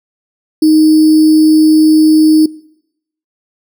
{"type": "tone with sample-and-hold", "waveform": "sine", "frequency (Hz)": 311.4, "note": "D#4", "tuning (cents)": 2, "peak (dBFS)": -4, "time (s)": [0.62, 2.46], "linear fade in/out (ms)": 5, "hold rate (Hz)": 4900, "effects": ["noise-tail reverb RT60 0.8 s tail -22 dB re dry"]}